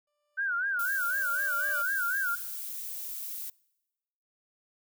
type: tone with exponential growth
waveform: 30% pulse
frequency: 591 Hz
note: D5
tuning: 11 cents sharp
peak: -37 dBFS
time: 0.07-1.82 s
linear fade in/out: 5 ms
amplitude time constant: 380 ms
type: tone with vibrato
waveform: sine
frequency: 1503 Hz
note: F#6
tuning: 27 cents sharp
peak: -27 dBFS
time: 0.37-2.36 s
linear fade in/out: 20 ms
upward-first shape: sine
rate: 4 Hz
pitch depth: 140 cents each way
type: noise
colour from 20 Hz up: violet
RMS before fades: -38 dBFS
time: 0.79-3.5 s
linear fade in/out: 5 ms
effects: noise-tail reverb RT60 1.0 s tail -25 dB re dry